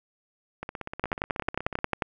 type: two click trains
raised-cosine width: 0.5 ms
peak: -19 / -10 dBFS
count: 20 / 12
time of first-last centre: 0.63-1.789 / 1.04-2.022 s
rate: 16.4 / 11.2 Hz
effects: none